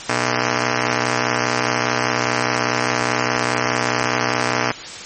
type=ring-modulated tone; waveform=5% pulse; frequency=182.5 Hz; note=F#3; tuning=24 cents flat; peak=-3 dBFS; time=0.09-4.72 s; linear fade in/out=5 ms; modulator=58.8 Hz; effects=white hiss -32 dBFS RMS until 5.05 s + MP3 32 kbps